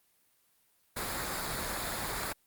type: noise with comb filter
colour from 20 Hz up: pink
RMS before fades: -35 dBFS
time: 0.96-2.33 s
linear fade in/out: 10 ms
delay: 0.34 ms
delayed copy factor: -0.55
effects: white hiss -70 dBFS RMS until 2.46 s + Opus 32 kbps